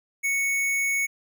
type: tone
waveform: square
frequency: 2217 Hz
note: C#7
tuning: in tune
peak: -23 dBFS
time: 0.23-1.07 s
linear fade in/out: 20 ms
effects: none